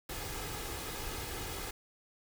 pink noise with comb filter, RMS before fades -40 dBFS, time 0.09-1.71 s, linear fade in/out 5 ms, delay 2.4 ms, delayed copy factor +0.5, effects none

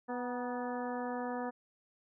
harmonic tone with a mistuned harmonic, 246.9 Hz, B3, in tune, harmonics 1 / 2 / 3 / 4 / 5 / 6 / 7, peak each -39 / -40 / -41 / -44 / -48 / -52 / -49 dBFS, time 0.08-1.51 s, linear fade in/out 20 ms, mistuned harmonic 4, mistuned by -44 cents, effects none

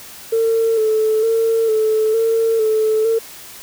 sine tone with vibrato, 444.1 Hz, A4, 16 cents sharp, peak -12 dBFS, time 0.32-3.19 s, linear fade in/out 10 ms, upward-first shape square, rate 1.1 Hz, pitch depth 33 cents each way, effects tanh soft clip ceiling -8 dBFS + white hiss -37 dBFS RMS until 3.62 s

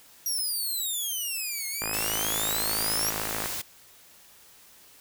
5% pulse exponential two-way sweep, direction down then up, 5760 to 2136 to 5760 Hz, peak -21 dBFS, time 0.26-3.1 s, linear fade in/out 2 ms, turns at 1.67 s
click train, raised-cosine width 0.5 ms, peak -16 dBFS, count 89, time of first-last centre 1.82-3.459 s, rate 53.7 Hz
white noise, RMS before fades -33 dBFS, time 1.93-3.62 s, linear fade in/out 10 ms
effects white hiss -54 dBFS RMS until 5 s

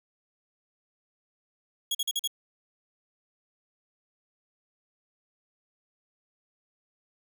sawtooth tone bursts, 3322 Hz, G#7, in tune, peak -23 dBFS, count 5, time 1.91-2.276 s, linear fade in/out 5 ms, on 38 ms, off 44 ms, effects none

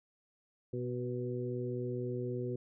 harmonic tone with a mistuned harmonic, 123.9 Hz, B2, 6 cents sharp, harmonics 1 / 2 / 3 / 4, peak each -38 / -42 / -38 / -43 dBFS, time 0.73-2.56 s, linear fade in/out 5 ms, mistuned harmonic 4, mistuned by -17 cents, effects none

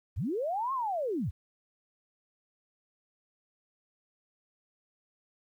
sine linear two-way sweep, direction up then down, 56 to 1100 to 56 Hz, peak -29 dBFS, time 0.16-1.31 s, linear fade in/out 20 ms, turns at 0.73 s, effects 11-bit

